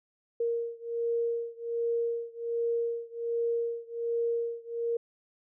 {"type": "beating tone pair", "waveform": "sine", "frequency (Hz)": [466.2, 467.5], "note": ["A#4", "A#4"], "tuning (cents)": [0, 5], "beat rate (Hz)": 1.3, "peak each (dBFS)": [-31, -32], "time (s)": [0.4, 4.97], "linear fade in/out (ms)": 5, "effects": []}